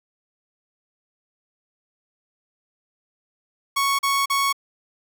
sawtooth tone bursts, 1108.7 Hz, C#6, in tune, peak -15 dBFS, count 3, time 3.76-4.528 s, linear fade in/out 10 ms, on 230 ms, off 39 ms, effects none

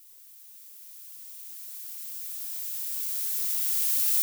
violet noise with level ramp, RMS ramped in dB -53 to -23 dBFS, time 0-4.22 s, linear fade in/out 0 ms, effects none

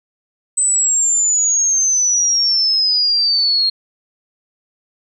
sine exponential sweep, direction down, 8130 to 4238 Hz, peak -12 dBFS, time 0.57-3.7 s, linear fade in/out 10 ms, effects none

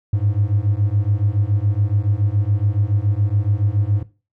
triangle beating tone pair, 99 / 106.1 Hz, G2 / G#2, +18 / +38 cents, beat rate 7.1 Hz, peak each -16 dBFS, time 0.13-4.03 s, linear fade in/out 5 ms, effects noise-tail reverb RT60 0.3 s tail -17 dB re dry + tanh soft clip ceiling -7 dBFS

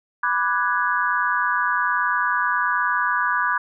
sine chord, G# half-diminished seventh, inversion first, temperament equal with one note detuned, 987.8 / 1178.1 / 1480 / 1661.2 Hz, B5 / D6 / F#6 / G#6, 0 / +5 / 0 / 0 cents, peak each -24 dBFS, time 0.23-3.58 s, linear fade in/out 5 ms, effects none

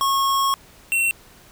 square tone pair in turn, 1093 / 2718 Hz, C#6 / F7, -25 / -48 cents, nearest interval octave + major third, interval 1577 cents, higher second, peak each -18 dBFS, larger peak neither, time 0.01-0.54 / 0.92-1.11 s, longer first, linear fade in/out 0 ms, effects pink hiss -49 dBFS RMS until 1.51 s

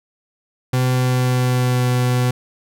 40% pulse tone with pitch glide, 127.3 to 124.75 Hz, C3 to B2, -47 to +18 cents, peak -14 dBFS, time 0.73-2.31 s, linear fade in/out 5 ms, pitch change -35 cents, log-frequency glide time 0.88-1.89 s, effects none

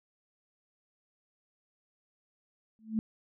sine tone with exponential growth, 220 Hz, A3, in tune, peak -23 dBFS, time 2.79-2.99 s, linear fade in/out 0 ms, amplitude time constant 43 ms, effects none

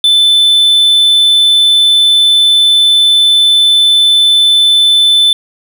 triangle tone, 3520 Hz, A7, in tune, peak -3 dBFS, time 0.04-5.33 s, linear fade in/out 2 ms, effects none

